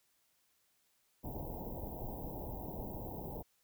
pink band-stop noise, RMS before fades -43 dBFS, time 1.23-3.43 s, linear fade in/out 20 ms, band 940 to 14000 Hz, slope 96 dB/octave, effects white hiss -75 dBFS RMS until 3.63 s

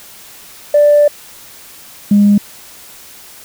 sine tone pair in turn, 587.3 / 204.3 Hz, D5 / G#3, 0 / -28 cents, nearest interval octave + tritone, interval 1828 cents, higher first, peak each -4 dBFS, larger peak neither, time 0.74-1.08 / 2.11-2.38 s, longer first, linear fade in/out 5 ms, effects tanh soft clip ceiling -1 dBFS + white hiss -37 dBFS RMS until 3.44 s

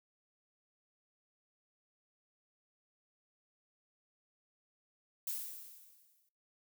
violet noise with exponential decay, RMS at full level -37 dBFS, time 5.27-6.29 s, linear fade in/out 2 ms, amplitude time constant 220 ms, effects noise-tail reverb RT60 0.3 s tail -20 dB re dry

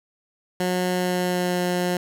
15% pulse tone with pitch glide, 181.4 to 178.7 Hz, F#3 to F3, -34 to +40 cents, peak -15 dBFS, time 0.6-1.97 s, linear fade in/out 2 ms, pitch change -26 cents, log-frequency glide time 0.9-1.61 s, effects none

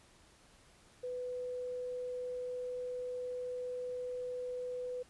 sine tone, 498.1 Hz, B4, 15 cents sharp, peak -37 dBFS, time 1.03-5.03 s, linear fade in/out 10 ms, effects pink hiss -63 dBFS RMS until 5.09 s + resampled to 24000 Hz

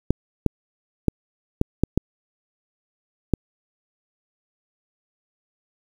clicks, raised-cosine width 3 ms, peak -4 dBFS, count 7, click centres 0.106 / 0.463 / 1.083 / 1.614 / 1.836 / 1.976 / 3.337 s, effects 7-bit

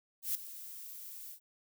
violet noise with ADSR envelope, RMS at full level -32 dBFS, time 0.22-1.4 s, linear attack 130 ms, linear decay 4 ms, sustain -15 dB, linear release 90 ms, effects none

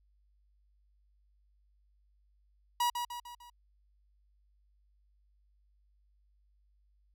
45% pulse tone with echo, 964 Hz, B5, 42 cents flat, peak -27 dBFS, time 2.8-2.9 s, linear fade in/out 5 ms, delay 150 ms, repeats 4, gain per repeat -6 dB, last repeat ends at 3.5 s, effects added 50 Hz sine -66 dBFS peak until 7.14 s

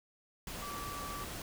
sine tone in noise, 1157 Hz, D6, 26 cents flat, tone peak -42 dBFS, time 0.62-1.24 s, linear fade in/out 2 ms, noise pink, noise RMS -43 dBFS, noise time 0.47-1.42 s, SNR -2 dB, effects none

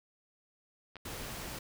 clicks, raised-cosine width 0.3 ms, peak -31 dBFS, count 2, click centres 0.957 / 0.967 s
pink noise, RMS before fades -42 dBFS, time 1.05-1.59 s, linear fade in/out 5 ms
effects none

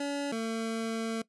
25% pulse tone pair in turn, 284.1 / 225.5 Hz, C#4 / A3, +43 / +43 cents, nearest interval major third, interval 400 cents, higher first, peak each -27 / -27 dBFS, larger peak neither, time 0-0.32 / 0.32-1.22 s, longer second, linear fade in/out 5 ms, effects noise-tail reverb RT60 0.1 s tail -19 dB re dry + resampled to 24000 Hz

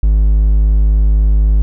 triangle tone, 51.91 Hz, G#1, in tune, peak -5 dBFS, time 0.03-1.62 s, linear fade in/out 0 ms, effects none

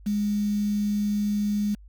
sine tone with quantisation, 206.8 Hz, G#3, 7 cents flat, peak -22 dBFS, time 0.06-1.75 s, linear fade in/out 10 ms, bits 7, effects added 50 Hz sine -45 dBFS peak until 1.88 s

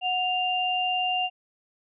sine tone pair together, 733.5 / 2792 Hz, F#5 / F7, -15 / -1 cents, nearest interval octave + major seventh, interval 2314 cents, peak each -26 dBFS, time 0.01-1.3 s, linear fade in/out 50 ms, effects none

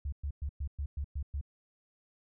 sine tone bursts, 71 Hz, C#2, 42 cents sharp, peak -32 dBFS, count 8, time 0.05-1.412 s, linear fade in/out 5 ms, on 74 ms, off 110 ms, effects none

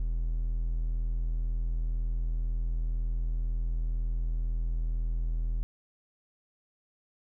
triangle tone, 41 Hz, E1, 9 cents flat, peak -25 dBFS, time 0-5.63 s, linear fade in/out 0 ms, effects none

